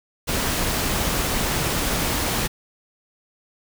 pink noise, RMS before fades -23 dBFS, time 0.27-2.48 s, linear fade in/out 20 ms, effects none

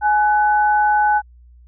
sine tone pair together, 840 / 1498.2 Hz, G#5 / F#6, +19 / +21 cents, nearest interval minor seventh, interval 1002 cents, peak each -13 / -20 dBFS, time 0.01-1.22 s, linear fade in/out 50 ms, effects added 60 Hz sine -43 dBFS peak until 1.67 s

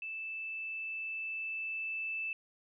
sine tone with level ramp, 2637 Hz, E7, in tune, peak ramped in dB -38 to -34 dBFS, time 0.02-2.33 s, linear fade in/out 2 ms, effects none

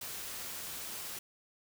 white noise, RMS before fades -42 dBFS, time 0.01-1.19 s, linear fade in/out 5 ms, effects none

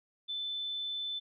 sine tone, 3520 Hz, A7, in tune, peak -34 dBFS, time 0.28-1.2 s, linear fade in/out 20 ms, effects none

